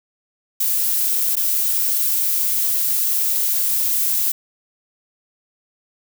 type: noise with dropouts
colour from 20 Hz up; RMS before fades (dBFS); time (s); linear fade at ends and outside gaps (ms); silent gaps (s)
violet; -19; 0.6-4.32; 5; 1.356-1.366
effects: none